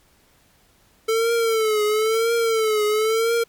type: tone with vibrato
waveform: square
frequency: 442.6 Hz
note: A4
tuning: 10 cents sharp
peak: -18 dBFS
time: 1.08-3.44 s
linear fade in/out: 10 ms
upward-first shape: triangle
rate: 0.99 Hz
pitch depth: 98 cents each way
effects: pink hiss -58 dBFS RMS until 3.48 s + MP3 96 kbps